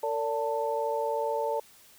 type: tone cluster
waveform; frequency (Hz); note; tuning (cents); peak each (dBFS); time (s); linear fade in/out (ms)
sine; 453.3 / 576 / 888; A#4 / D5 / A5; -48 / -34 / +16; -31; 0.03-1.6; 5
effects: white hiss -56 dBFS RMS until 1.98 s